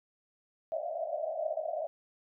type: band-pass noise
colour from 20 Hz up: white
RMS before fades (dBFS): -35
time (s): 0.72-1.87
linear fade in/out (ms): 0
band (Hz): 600 to 680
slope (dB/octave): 96
effects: none